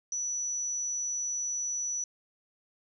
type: tone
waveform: sine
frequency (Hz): 5920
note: F#8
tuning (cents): 0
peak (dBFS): -30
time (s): 0.12-2.04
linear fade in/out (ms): 2
effects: none